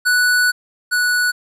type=tone pair in turn; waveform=square; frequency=1480 / 1474.6 Hz; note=F#6 / F#6; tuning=0 / -6 cents; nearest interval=unison; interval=6 cents; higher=first; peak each=-13 / -15 dBFS; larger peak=first; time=0.05-0.52 / 0.91-1.32 s; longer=first; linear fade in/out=20 ms; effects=resampled to 32000 Hz + 9-bit